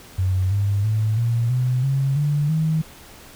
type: tone with pitch steps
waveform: sine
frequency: 93.4 / 100.68 / 108.54 / 117 / 126.12 / 135.96 / 146.56 / 157.99 Hz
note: F#2 / G2 / A2 / A#2 / B2 / C#3 / D3 / D#3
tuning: +17 / +47 / -23 / +7 / +37 / -33 / -3 / +27 cents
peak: -17 dBFS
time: 0.18-2.82 s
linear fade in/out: 10 ms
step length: 330 ms
effects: pink hiss -44 dBFS RMS until 3.35 s